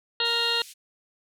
harmonic tone, 467 Hz, A#4, 3 cents sharp, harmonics 1 / 2 / 3 / 4 / 6 / 7 / 8 / 9, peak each -33 / -34 / -33 / -34 / -28 / -34 / -29 / -28 dBFS, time 0.2-0.62 s, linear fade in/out 2 ms
white band-pass noise, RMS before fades -46 dBFS, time 0.24-0.74 s, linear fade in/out 20 ms, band 2400 to 11000 Hz, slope 24 dB/octave
effects none

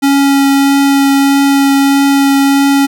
square tone with vibrato, 277.2 Hz, C#4, in tune, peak -7 dBFS, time 0.02-2.87 s, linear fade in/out 20 ms, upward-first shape triangle, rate 1.6 Hz, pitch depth 9 cents each way, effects none

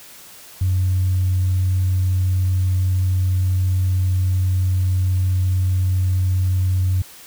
sine tone, 92.5 Hz, F#2, in tune, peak -14 dBFS, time 0.61-7.02 s, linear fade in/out 5 ms, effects tanh soft clip ceiling -11 dBFS + white hiss -42 dBFS RMS until 7.26 s

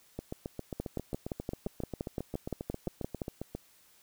two click trains, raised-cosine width 2 ms, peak -23 / -20 dBFS, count 26 / 15, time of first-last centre 0.19-3.55 / 0.8-3.218 s, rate 7.44 / 5.79 Hz, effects white hiss -63 dBFS RMS until 4.02 s

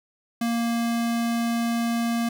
square tone, 233.1 Hz, A#3, in tune, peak -23 dBFS, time 0.41-2.29 s, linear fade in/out 5 ms, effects none

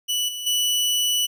sawtooth tone with level steps, 2960 Hz, F#7, in tune, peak -18 / -26 / -16 dBFS, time 0.08-1.27 s, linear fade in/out 20 ms, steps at 0.28 / 0.46 s, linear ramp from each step 10 ms, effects none

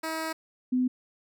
10% pulse / sine tone pair in turn, 320.3 / 252.7 Hz, E4 / B3, -50 / +40 cents, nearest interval major third, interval 410 cents, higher first, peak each -22 dBFS, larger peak neither, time 0.03-0.33 / 0.72-0.88 s, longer first, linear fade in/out 10 ms, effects none

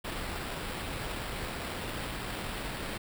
pink noise with sample-and-hold, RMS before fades -37 dBFS, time 0.04-2.98 s, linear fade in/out 10 ms, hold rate 6300 Hz, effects none

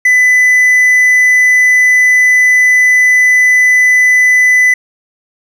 triangle tone, 2000 Hz, B6, 21 cents sharp, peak -3 dBFS, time 0.05-4.74 s, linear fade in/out 5 ms, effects none

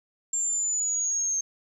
sine exponential sweep, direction down, 7380 to 6350 Hz, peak -24 dBFS, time 0.33-1.41 s, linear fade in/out 5 ms, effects 10-bit

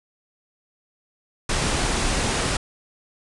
pink low-pass noise, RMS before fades -23 dBFS, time 1.49-2.57 s, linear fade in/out 5 ms, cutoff 10000 Hz, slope 96 dB/octave, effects none

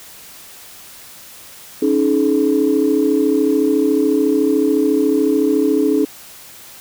sine chord, C# suspended second, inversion none, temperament equal with one note detuned, 277.2 / 311.1 / 426 Hz, C#4 / D#4 / G#4, 0 / 0 / +44 cents, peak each -16 dBFS, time 1.82-6.05 s, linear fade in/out 5 ms, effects tanh soft clip ceiling -4 dBFS + white hiss -39 dBFS RMS until 6.8 s

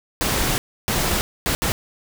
pink noise bursts at uneven times, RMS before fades -21 dBFS, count 4, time 0.21-0.58 / 0.88-1.21 / 1.46-1.55 / 1.62-1.72 s, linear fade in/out 0 ms, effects none

